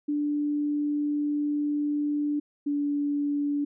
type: tone pair in turn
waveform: sine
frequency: 293.7 / 288.8 Hz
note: D4 / D4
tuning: 0 / -29 cents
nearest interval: unison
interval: 29 cents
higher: first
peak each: -24 dBFS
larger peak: neither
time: 0.08-2.4 / 2.66-3.65 s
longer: first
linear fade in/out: 10 ms
effects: none